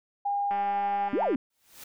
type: tone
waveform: sine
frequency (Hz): 808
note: G#5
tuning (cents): -48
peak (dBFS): -25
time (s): 0.25-1.09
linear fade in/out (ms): 10
type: click train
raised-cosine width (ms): 0.5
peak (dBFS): -25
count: 168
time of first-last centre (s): 0.51-1.349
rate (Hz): 199
type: exponential two-way sweep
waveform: sine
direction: up then down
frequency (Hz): 233.1 to 947 to 233.1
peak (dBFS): -23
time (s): 1.13-1.36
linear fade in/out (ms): 2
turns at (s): 1.23
type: noise with exponential growth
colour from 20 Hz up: white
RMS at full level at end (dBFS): -42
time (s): 1.5-1.84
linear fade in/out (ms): 5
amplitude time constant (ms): 73
effects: none